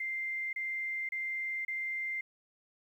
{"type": "tone bursts", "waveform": "sine", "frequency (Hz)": 2093, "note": "C7", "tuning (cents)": 0, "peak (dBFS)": -33, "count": 4, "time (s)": [0, 2.21], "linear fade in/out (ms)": 5, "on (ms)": 530, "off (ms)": 30, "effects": ["11-bit"]}